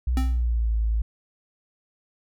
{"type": "tone with pitch glide", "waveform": "sine", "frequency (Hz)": [61.74, 55], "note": ["B1", "A1"], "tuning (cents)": [0, 0], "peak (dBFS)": -20, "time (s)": [0.07, 1.02], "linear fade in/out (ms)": 5, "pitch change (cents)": -200, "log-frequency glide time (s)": [0.29, 0.73]}
{"type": "tone with exponential decay", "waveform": "square", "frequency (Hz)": 261.6, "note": "C4", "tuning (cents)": 0, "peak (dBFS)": -24, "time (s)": [0.17, 0.44], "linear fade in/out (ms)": 1, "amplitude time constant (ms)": 57}
{"effects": []}